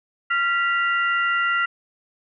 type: tone cluster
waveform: sine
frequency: 1383 / 1958 / 2788 Hz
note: F6 / B6 / F7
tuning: -17 / -15 / -4 cents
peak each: -20 / -24 / -29 dBFS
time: 0.3-1.66 s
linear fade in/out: 10 ms
effects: none